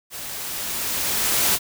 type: noise with level ramp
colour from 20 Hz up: white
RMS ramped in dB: -34 to -18 dBFS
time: 0.1-1.59 s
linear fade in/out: 50 ms
effects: none